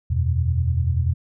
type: chord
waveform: sine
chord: E suspended second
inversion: none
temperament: equal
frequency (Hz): 82.41 / 92.5 / 123.47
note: E2 / F#2 / B2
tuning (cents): 0 / 0 / 0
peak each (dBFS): -20 / -25 / -23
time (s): 0.1-1.14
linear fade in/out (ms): 10
effects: none